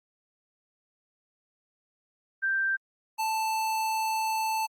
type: tone pair in turn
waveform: sine / square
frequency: 1571 / 881.7 Hz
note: G6 / A5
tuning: +3 / +3 cents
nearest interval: minor seventh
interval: 1000 cents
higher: first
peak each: -24 / -27 dBFS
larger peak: first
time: 2.42-2.77 / 3.18-4.67 s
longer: second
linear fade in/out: 20 ms
effects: Opus 32 kbps